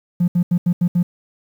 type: tone bursts at uneven times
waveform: triangle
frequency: 175.2 Hz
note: F3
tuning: 6 cents sharp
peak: -9 dBFS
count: 6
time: 0.2-0.28 / 0.35-0.43 / 0.51-0.58 / 0.66-0.73 / 0.81-0.88 / 0.95-1.03 s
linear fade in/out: 10 ms
effects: tanh soft clip ceiling -10 dBFS + 8-bit